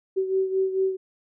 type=beating tone pair; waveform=sine; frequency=380.3 / 384.8 Hz; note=F#4 / G4; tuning=+48 / -32 cents; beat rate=4.5 Hz; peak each=-22 / -28 dBFS; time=0.16-0.97 s; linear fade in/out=20 ms; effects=none